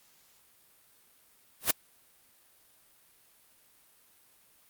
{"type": "noise with exponential growth", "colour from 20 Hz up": "white", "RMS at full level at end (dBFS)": -18, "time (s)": [1.6, 1.71], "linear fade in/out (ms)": 5, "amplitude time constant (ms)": 22, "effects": ["white hiss -63 dBFS RMS until 4.69 s", "Opus 48 kbps"]}